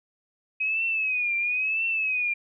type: tone with vibrato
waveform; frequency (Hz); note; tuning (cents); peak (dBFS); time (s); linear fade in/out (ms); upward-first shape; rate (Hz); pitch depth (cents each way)
sine; 2528; D#7; +27; -23; 0.6-2.34; 10; triangle; 0.99; 120
effects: none